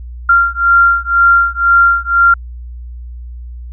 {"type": "beating tone pair", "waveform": "sine", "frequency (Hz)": [1384, 1386], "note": ["F6", "F6"], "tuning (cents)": [-16, -14], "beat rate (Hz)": 2, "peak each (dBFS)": -10, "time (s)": [0.29, 2.34], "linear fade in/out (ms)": 5, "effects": ["added 60 Hz sine -25 dBFS peak until 3.72 s"]}